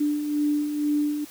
sine beating tone pair, 293.7 / 295.8 Hz, D4 / D4, 0 / +13 cents, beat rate 2.1 Hz, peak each -31 / -22 dBFS, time 0-1.25 s, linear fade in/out 10 ms, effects white hiss -46 dBFS RMS until 1.3 s

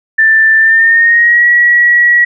sine tone with pitch glide, 1773 to 1922.3 Hz, A6 to B6, +13 to -47 cents, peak -4 dBFS, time 0.18-2.25 s, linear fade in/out 10 ms, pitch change +140 cents, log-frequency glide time 0.58-1.47 s, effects none

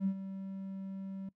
triangle tone with ADSR envelope, 193 Hz, G3, 27 cents flat, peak -23 dBFS, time 0-1.29 s, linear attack 60 ms, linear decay 75 ms, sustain -14 dB, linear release 4 ms, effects noise-tail reverb RT60 0.1 s tail -20 dB re dry + tanh soft clip ceiling -25 dBFS

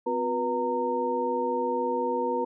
sine tone cluster, 255.6 / 361.8 / 485.7 / 920 Hz, C4 / F#4 / B4 / A#5, -40 / -39 / -29 / -23 cents, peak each -33 / -33 / -28 / -29 dBFS, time 0.06-2.45 s, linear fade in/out 10 ms, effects none

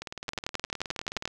two click trains, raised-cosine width 0.2 ms, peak -12 / -19 dBFS, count 12 / 25, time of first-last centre 0.29-1.255 / 0.02-1.277 s, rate 11.4 / 19.1 Hz, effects none

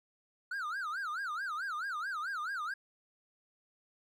triangle tone with vibrato, 1396.9 Hz, F6, in tune, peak -33 dBFS, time 0.51-2.74 s, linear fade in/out 5 ms, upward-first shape sine, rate 4.6 Hz, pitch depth 270 cents each way, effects none

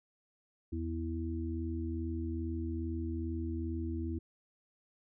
harmonic tone, 82.41 Hz, E2, in tune, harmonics 1 / 3 / 4, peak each -36 / -41 / -39 dBFS, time 0.72-4.19 s, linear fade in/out 10 ms, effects none

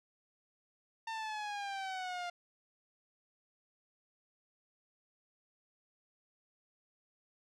sawtooth exponential sweep, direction down, 906 to 698.5 Hz, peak -34 dBFS, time 1.07-2.3 s, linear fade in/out 5 ms, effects low-pass 5000 Hz 12 dB/octave

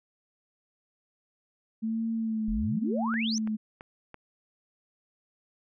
sine tone with vibrato, 220.7 Hz, A3, 5 cents sharp, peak -27 dBFS, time 1.82-3.57 s, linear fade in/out 20 ms, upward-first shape sine, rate 0.97 Hz, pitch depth 45 cents each way
sine exponential sweep, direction up, 33 to 6290 Hz, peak -30 dBFS, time 2.48-3.38 s, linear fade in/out 0 ms
click train, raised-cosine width 0.5 ms, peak -28 dBFS, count 4, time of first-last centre 3.14-4.143 s, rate 2.99 Hz
effects none

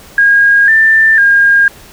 sine tone with pitch steps, 1630 / 1780 / 1618 Hz, G#6 / A6 / G#6, -33 / +20 / -46 cents, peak -4 dBFS, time 0.18-1.68 s, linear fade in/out 2 ms, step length 500 ms, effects pink hiss -37 dBFS RMS until 1.92 s

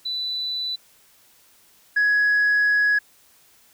sine tone pair in turn, 3981 / 1673.8 Hz, B7 / G#6, +13 / +13 cents, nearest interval octave + minor third, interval 1500 cents, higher first, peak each -24 / -14 dBFS, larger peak second, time 0.05-0.76 / 1.96-2.99 s, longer second, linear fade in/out 10 ms, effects tanh soft clip ceiling -14 dBFS + white hiss -56 dBFS RMS until 3.73 s

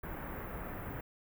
pink band-stop noise, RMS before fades -42 dBFS, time 0.03-1.01 s, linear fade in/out 5 ms, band 1900 to 16000 Hz, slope 24 dB/octave, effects none

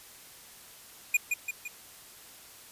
square tone with echo, 2444 Hz, D#7, 32 cents flat, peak -21 dBFS, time 1.14-1.17 s, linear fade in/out 5 ms, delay 170 ms, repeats 3, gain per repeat -5 dB, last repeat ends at 1.68 s, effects white hiss -51 dBFS RMS until 2.71 s + resampled to 32000 Hz

